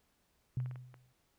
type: tone with exponential decay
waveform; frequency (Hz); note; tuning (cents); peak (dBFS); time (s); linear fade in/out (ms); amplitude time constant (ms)
sine; 125.8; B2; +32; -30; 0.57-1.13; 2; 120
type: clicks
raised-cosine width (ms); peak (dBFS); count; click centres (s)
0.5; -39; 5; 0.602 / 0.66 / 0.712 / 0.758 / 0.942
effects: pink hiss -75 dBFS RMS until 1.38 s